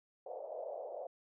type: band-pass noise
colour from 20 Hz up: white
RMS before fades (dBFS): -44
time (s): 0.26-1.07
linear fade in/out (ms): 5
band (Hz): 500 to 680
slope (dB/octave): 48
effects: none